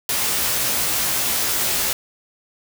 white noise with comb filter, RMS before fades -21 dBFS, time 0.09-1.93 s, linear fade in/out 2 ms, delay 16 ms, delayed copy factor +0.95, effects none

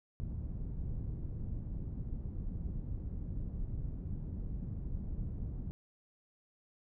pink low-pass noise, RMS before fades -39 dBFS, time 0.2-5.71 s, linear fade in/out 0 ms, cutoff 150 Hz, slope 12 dB/octave, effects none

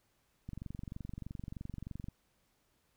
click train, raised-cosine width 5 ms, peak -30 dBFS, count 38, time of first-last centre 0.49-2.085 s, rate 23.2 Hz, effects pink hiss -75 dBFS RMS until 2.96 s

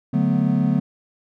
triangle chord, B minor seventh, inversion first, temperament equal, 146.83 / 185 / 220 / 246.9 Hz, D3 / F#3 / A3 / B3, 0 / 0 / 0 / 0 cents, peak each -20 dBFS, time 0.13-0.8 s, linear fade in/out 10 ms, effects none

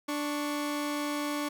sawtooth tone pair together, 293.3 / 1108.7 Hz, D4 / C#6, -2 / 0 cents, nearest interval octave + major seventh, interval 2302 cents, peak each -27 / -34 dBFS, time 0.08-1.49 s, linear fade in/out 10 ms, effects 11-bit

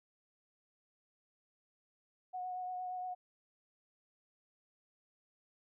sine tone with vibrato, 732 Hz, F#5, 19 cents flat, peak -38 dBFS, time 2.33-3.15 s, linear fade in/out 20 ms, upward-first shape triangle, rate 8.6 Hz, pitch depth 20 cents each way, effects none

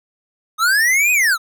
square linear two-way sweep, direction up then down, 1237 to 2531 to 1237 Hz, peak -13 dBFS, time 0.58-1.38 s, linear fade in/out 50 ms, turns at 1.12 s, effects none

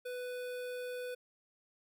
square tone with notch filter, 496.9 Hz, B4, 11 cents sharp, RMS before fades -41 dBFS, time 0.05-1.15 s, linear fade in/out 10 ms, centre 6200 Hz, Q 1.4, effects none

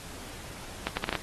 accelerating click train, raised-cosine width 0.3 ms, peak -12 dBFS, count 6, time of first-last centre 0.87-1.153 s, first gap 100 ms, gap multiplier 0.71, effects pink hiss -44 dBFS RMS until 1.22 s + AAC 32 kbps

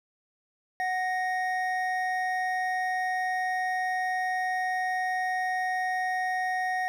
triangle tone pair together, 740 / 1864.7 Hz, F#5 / A#6, 0 / 0 cents, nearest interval octave + major third, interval 1600 cents, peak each -26 / -29 dBFS, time 0.8-6.88 s, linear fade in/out 0 ms, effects none

